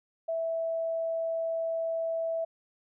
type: tone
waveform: sine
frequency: 657 Hz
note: E5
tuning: 6 cents flat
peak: -28 dBFS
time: 0.28-2.45 s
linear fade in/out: 10 ms
effects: none